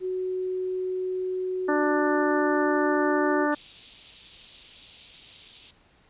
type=tone; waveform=sine; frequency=370.3 Hz; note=F#4; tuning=1 cent sharp; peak=-26 dBFS; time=0-3.48 s; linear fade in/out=50 ms
type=harmonic tone; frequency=295.8 Hz; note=D4; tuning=13 cents sharp; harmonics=1 / 2 / 3 / 4 / 5 / 6; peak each=-25 / -28 / -30 / -31 / -32 / -33 dBFS; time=1.68-3.55 s; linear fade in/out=10 ms
type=high-pass noise; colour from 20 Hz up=white; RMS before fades=-40 dBFS; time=3.52-5.71 s; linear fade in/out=5 ms; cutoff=2900 Hz; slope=24 dB/octave
effects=pink hiss -60 dBFS RMS until 6.09 s + resampled to 8000 Hz